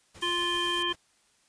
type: noise with tremolo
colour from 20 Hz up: pink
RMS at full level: -48 dBFS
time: 0.14-0.96 s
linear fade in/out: 10 ms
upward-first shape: sine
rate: 8 Hz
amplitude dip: 75%
type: noise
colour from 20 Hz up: blue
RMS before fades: -40 dBFS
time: 0.21-0.83 s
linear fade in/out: 5 ms
type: harmonic tone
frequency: 349.2 Hz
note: F4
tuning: in tune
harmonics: 1 / 3 / 5 / 7 / 9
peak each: -34 / -32 / -34 / -40 / -29 dBFS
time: 0.22-0.93 s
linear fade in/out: 10 ms
effects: white hiss -66 dBFS RMS until 1.48 s + resampled to 22050 Hz